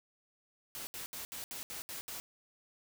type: noise bursts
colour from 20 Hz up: white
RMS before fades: -43 dBFS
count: 8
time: 0.75-2.2 s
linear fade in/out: 0 ms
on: 120 ms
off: 70 ms
effects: none